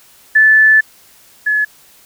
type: tone pair in turn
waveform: sine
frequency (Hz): 1746 / 1706.1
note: A6 / G#6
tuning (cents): -14 / +46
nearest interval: unison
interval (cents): 40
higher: first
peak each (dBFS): -5 / -11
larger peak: first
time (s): 0.35-0.81 / 1.46-1.65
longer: first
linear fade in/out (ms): 10
effects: white hiss -46 dBFS RMS until 2.05 s